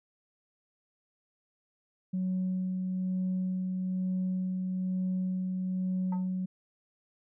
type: tone with tremolo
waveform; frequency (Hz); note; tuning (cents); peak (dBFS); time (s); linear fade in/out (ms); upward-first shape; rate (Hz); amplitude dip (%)
sine; 185.2; F#3; +2; -26; 2.13-6.46; 10; sine; 1.1; 30
type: tone with exponential decay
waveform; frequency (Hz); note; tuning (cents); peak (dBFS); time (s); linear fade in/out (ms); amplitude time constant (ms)
sine; 897; A5; +33; -33; 6.12-6.29; 5; 36
effects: tanh soft clip ceiling -25 dBFS